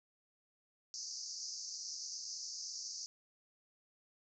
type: band-pass noise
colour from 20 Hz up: pink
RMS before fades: -45 dBFS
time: 0.94-3.06 s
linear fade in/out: 0 ms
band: 4700 to 6600 Hz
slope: 96 dB/octave
effects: none